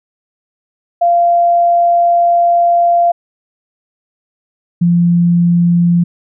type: tone pair in turn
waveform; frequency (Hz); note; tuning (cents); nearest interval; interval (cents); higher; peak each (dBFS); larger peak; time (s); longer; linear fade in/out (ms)
sine; 691 / 172.75; F5 / F3; -19 / -19; 2 octaves; 2400; first; -7; neither; 1.01-3.12 / 4.81-6.04; first; 10
effects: none